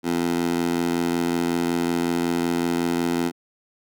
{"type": "tone with high-pass filter", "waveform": "15% pulse", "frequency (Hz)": 85.4, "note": "F2", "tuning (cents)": -38, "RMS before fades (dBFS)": -23, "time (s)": [0.03, 3.32], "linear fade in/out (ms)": 50, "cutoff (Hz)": 270, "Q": 1.8, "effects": []}